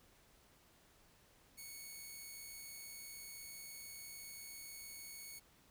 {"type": "tone", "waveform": "5% pulse", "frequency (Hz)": 2217, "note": "C#7", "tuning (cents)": 0, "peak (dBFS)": -39, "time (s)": [1.57, 5.4], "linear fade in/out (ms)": 20, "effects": ["pink hiss -68 dBFS RMS until 5.7 s"]}